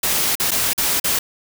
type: noise with dropouts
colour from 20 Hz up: white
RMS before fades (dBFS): -19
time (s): 0.03-1.19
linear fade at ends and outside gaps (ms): 5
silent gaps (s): 0.354-0.398 / 0.509-0.515 / 0.734-0.778 / 0.999-1.041
effects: none